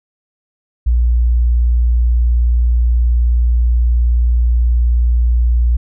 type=tone; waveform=sine; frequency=59.4 Hz; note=A#1; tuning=33 cents sharp; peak=-9 dBFS; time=0.86-5.77 s; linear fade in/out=10 ms; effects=none